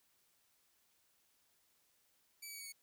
10% pulse tone with pitch steps, 2303 / 2282 / 2261 / 2240 / 2219 Hz, D7 / C#7 / C#7 / C#7 / C#7, -34 / +50 / +34 / +18 / +1 cents, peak -38 dBFS, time 2.42-2.725 s, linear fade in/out 10 ms, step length 61 ms, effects white hiss -75 dBFS RMS until 2.82 s

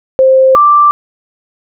sine tone pair in turn, 526 / 1175.4 Hz, C5 / D6, +9 / +1 cents, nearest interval octave + major second, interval 1392 cents, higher second, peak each -3 dBFS, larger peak neither, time 0.19-0.55 / 0.55-0.91 s, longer neither, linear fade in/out 0 ms, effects none

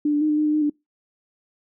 sine tone with pitch steps, 296.6 / 293.5 / 306.8 / 300.3 / 304.1 / 301.2 / 305.4 / 294.7 Hz, D4 / D4 / D#4 / D4 / D#4 / D4 / D#4 / D4, +17 / -1 / -24 / +39 / -40 / +44 / -32 / +6 cents, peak -17 dBFS, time 0.05-0.698 s, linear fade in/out 5 ms, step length 81 ms, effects noise-tail reverb RT60 0.2 s tail -26 dB re dry

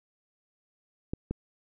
clicks, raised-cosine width 3 ms, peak -18 dBFS, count 2, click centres 1.135 / 1.31 s, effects none

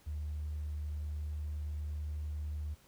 triangle tone, 75.1 Hz, D2, 39 cents sharp, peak -32 dBFS, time 0.06-2.75 s, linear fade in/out 20 ms, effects tanh soft clip ceiling -33 dBFS + pink hiss -64 dBFS RMS until 2.87 s

